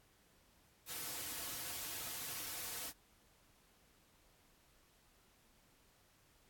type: noise with comb filter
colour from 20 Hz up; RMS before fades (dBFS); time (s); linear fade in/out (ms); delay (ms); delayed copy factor
white; -44; 0.86-2.93; 50; 5; -0.65
effects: pink hiss -70 dBFS RMS until 6.49 s + AAC 64 kbps